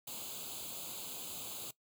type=noise with comb filter; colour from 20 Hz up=white; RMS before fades=-44 dBFS; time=0.07-1.71 s; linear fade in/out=5 ms; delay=0.27 ms; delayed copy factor=+0.9; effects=noise-tail reverb RT60 0.1 s tail -19 dB re dry + high-pass 100 Hz 12 dB/octave